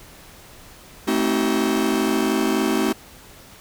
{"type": "chord", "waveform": "45% pulse", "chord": "A diminished seventh", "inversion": "none", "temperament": "just", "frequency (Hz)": [220, 264, 316.8, 380.2], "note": ["A3", "C4", "Eb4", "Gb4"], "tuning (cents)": [0, 16, 31, 47], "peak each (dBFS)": -24, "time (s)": [1.07, 2.93], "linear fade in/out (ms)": 10, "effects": ["pink hiss -45 dBFS RMS until 3.6 s"]}